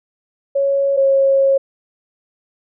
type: tone pair in turn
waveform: sine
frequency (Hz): 554 / 544.5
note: C#5 / C#5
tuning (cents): -1 / -31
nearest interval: unison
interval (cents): 30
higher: first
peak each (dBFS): -13 / -10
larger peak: second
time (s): 0.55-0.97 / 0.97-1.58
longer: second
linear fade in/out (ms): 10
effects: none